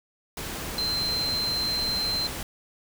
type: tone in noise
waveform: sine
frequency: 4113 Hz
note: C8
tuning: 30 cents flat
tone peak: -25 dBFS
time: 0.78-2.27 s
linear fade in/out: 2 ms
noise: pink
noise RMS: -34 dBFS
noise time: 0.37-2.43 s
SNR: +6 dB
effects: none